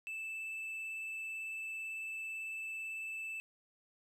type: tone with vibrato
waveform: triangle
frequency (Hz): 2637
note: E7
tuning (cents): 0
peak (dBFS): -38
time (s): 0.07-3.4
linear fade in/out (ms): 0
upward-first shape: triangle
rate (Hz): 18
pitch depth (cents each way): 8
effects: none